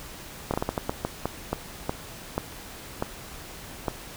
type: slowing click train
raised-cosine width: 1 ms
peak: -11 dBFS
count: 14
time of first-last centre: 0.51-3.882 s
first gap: 28 ms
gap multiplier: 1.33
effects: pink hiss -42 dBFS RMS until 4.16 s